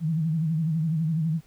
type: tone with vibrato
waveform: sine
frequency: 160 Hz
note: D#3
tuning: 49 cents sharp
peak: -22 dBFS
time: 0-1.41 s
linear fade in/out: 50 ms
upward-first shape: sine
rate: 12 Hz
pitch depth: 88 cents each way
effects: pink hiss -60 dBFS RMS until 1.46 s